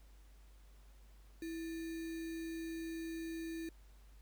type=tone with sample-and-hold; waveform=sine; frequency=328 Hz; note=E4; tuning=9 cents flat; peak=-40 dBFS; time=1.42-3.69 s; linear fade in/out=2 ms; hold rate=2100 Hz; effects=added 50 Hz sine -57 dBFS peak until 4.21 s + pink hiss -70 dBFS RMS until 4.21 s